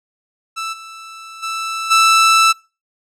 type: tone with level steps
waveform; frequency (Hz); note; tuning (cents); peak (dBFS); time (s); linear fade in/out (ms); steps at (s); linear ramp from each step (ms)
sawtooth; 1322; E6; +5; -18 / -29 / -17 / -5; 0.56-2.53; 20; 0.72 / 1.42 / 1.9; 20
effects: noise-tail reverb RT60 0.3 s tail -24 dB re dry + low-pass 9000 Hz 12 dB/octave